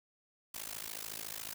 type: noise with amplitude modulation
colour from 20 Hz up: white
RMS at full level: -39 dBFS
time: 0.54-1.54 s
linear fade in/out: 5 ms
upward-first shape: sine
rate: 53.9 Hz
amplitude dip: 100%
effects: none